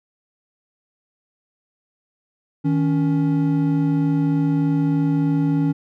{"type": "tone pair together", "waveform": "triangle", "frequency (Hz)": [157.54, 280.7], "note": ["D#3", "C#4"], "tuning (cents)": [22, 22], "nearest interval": "minor seventh", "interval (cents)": 1000, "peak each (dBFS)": -17, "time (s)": [2.64, 5.73], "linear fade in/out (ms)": 20, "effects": []}